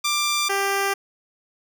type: tone pair in turn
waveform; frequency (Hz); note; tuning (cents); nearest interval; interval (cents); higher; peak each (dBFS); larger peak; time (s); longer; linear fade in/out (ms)
10% pulse; 1184 / 395.1; D6 / G4; +14 / +14; octave + perfect fifth; 1900; first; -12; neither; 0.04-0.49 / 0.49-0.94; neither; 10
effects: none